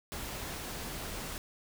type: noise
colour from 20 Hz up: pink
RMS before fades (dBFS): -40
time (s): 0.12-1.38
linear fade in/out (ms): 0
effects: none